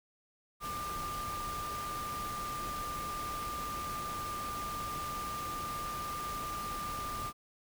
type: tone in noise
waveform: sine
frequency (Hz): 1195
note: D6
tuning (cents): +30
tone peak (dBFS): -37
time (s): 0.6-7.33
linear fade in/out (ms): 50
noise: pink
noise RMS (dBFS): -43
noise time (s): 0.6-7.33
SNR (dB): +3
effects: none